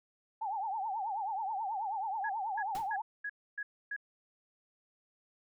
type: tone with vibrato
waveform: sine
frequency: 830.6 Hz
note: G#5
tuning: in tune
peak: -33 dBFS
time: 0.41-3.02 s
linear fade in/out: 10 ms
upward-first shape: triangle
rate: 9.3 Hz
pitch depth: 200 cents each way
type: tone bursts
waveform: sine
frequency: 1669 Hz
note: G#6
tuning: 8 cents sharp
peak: -35 dBFS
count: 6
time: 2.24-3.964 s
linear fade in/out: 5 ms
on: 54 ms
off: 280 ms
type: noise with exponential decay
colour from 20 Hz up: pink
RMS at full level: -42 dBFS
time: 2.75-2.93 s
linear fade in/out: 0 ms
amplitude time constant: 38 ms
effects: none